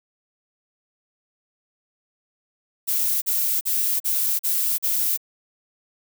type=noise bursts; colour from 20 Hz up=violet; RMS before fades=-22 dBFS; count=6; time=2.87-5.175 s; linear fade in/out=20 ms; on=350 ms; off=41 ms; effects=none